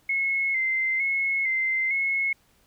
sine tone with vibrato, 2128 Hz, C7, 29 cents sharp, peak -22 dBFS, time 0.09-2.33 s, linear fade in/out 5 ms, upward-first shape square, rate 1.1 Hz, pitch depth 41 cents each way, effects pink hiss -63 dBFS RMS until 2.66 s

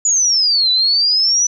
sine exponential two-way sweep, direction down then up, 7000 to 3951 to 5990 Hz, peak -11 dBFS, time 0.05-1.47 s, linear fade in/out 5 ms, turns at 0.71 s, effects none

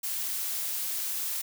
blue noise, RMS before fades -32 dBFS, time 0.03-1.42 s, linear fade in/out 10 ms, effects none

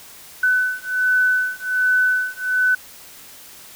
sine beating tone pair, 1503 / 1504.3 Hz, F#6 / F#6, +27 / +28 cents, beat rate 1.3 Hz, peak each -19 dBFS, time 0.43-2.75 s, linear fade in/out 5 ms, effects white hiss -42 dBFS RMS until 3.75 s

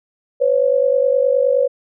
sine tone pair together, 504.4 / 554 Hz, B4 / C#5, +36 / -1 cents, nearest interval major second, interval 163 cents, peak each -15 dBFS, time 0.4-1.68 s, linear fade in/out 20 ms, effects none

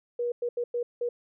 sine tone bursts at uneven times, 480.7 Hz, B4, 47 cents flat, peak -26 dBFS, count 5, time 0.19-0.32 / 0.42-0.49 / 0.57-0.64 / 0.74-0.83 / 1.01-1.09 s, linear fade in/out 5 ms, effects none

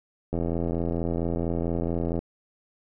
click train, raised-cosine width 2 ms, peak -15 dBFS, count 158, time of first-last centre 0.33-2.19 s, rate 84.4 Hz, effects none

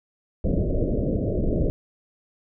pink low-pass noise, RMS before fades -23 dBFS, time 0.44-1.7 s, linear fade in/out 0 ms, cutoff 630 Hz, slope 96 dB/octave, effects none

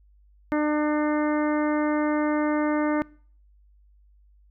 harmonic tone, 300 Hz, D4, 37 cents sharp, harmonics 1 / 2 / 3 / 4 / 5 / 6 / 7, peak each -22 / -28 / -32 / -34 / -36 / -38 / -39 dBFS, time 0.52-3.02 s, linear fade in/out 0 ms, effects noise-tail reverb RT60 0.5 s tail -24 dB re dry + added 50 Hz sine -54 dBFS peak until 4.5 s

